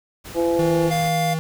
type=noise; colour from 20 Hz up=pink; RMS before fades=-37 dBFS; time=0.24-1.1 s; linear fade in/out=20 ms
type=harmonic tone; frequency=169.1 Hz; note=E3; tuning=44 cents sharp; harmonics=2 / 3 / 4 / 5; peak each=-20 / -20 / -32 / -29 dBFS; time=0.34-0.92 s; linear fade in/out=50 ms
type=tone with pitch glide; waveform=square; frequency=161.3 to 160.19 Hz; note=E3 to E3; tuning=-37 to -49 cents; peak=-23 dBFS; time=0.59-1.39 s; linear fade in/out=0 ms; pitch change=-12 cents; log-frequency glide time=0.77-0.92 s
type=tone; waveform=square; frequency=698.5 Hz; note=F5; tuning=in tune; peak=-21 dBFS; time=0.9-1.35 s; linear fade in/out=20 ms
effects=none

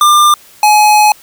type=tone pair in turn; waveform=square; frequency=1196 / 844 Hz; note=D6 / G#5; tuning=+31 / +28 cents; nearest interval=tritone; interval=603 cents; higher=first; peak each=-5 dBFS; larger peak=neither; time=0.01-0.34 / 0.63-1.12 s; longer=second; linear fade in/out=2 ms; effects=white hiss -41 dBFS RMS until 1.22 s

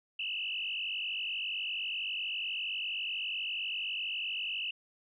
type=tone with frequency modulation; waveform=sine; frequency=2794 Hz; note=F7; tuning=in tune; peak=-33 dBFS; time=0.19-4.71 s; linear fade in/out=5 ms; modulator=47.8 Hz; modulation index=3.9; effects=none

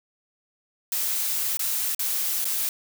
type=noise with dropouts; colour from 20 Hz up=blue; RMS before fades=-26 dBFS; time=0.92-2.69 s; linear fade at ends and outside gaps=1 ms; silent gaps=1.571-1.593 / 1.948-1.993 / 2.444-2.453 s; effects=none

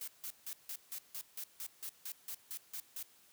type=noise bursts; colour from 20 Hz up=blue; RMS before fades=-43 dBFS; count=14; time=0.01-3.028 s; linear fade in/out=2 ms; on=67 ms; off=160 ms; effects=white hiss -65 dBFS RMS until 3.32 s + high-pass 60 Hz 12 dB/octave

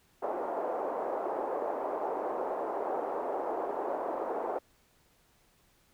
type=band-pass noise; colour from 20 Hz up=white; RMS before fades=-34 dBFS; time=0.22-4.59 s; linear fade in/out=10 ms; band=360 to 830 Hz; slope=24 dB/octave; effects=pink hiss -67 dBFS RMS until 5.93 s

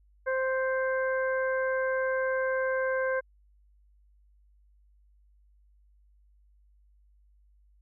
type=harmonic tone; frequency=523.3 Hz; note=C5; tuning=in tune; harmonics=1 / 2 / 3 / 4; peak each=-27 / -36 / -32 / -44 dBFS; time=0.26-3.21 s; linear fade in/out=20 ms; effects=added 50 Hz sine -59 dBFS peak until 7.81 s

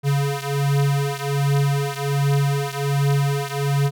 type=beating tone pair; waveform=square; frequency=140.2 / 141.5 Hz; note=C#3 / C#3; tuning=+20 / +36 cents; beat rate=1.3 Hz; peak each=-21 / -23 dBFS; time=0.03-3.91 s; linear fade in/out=50 ms; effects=none

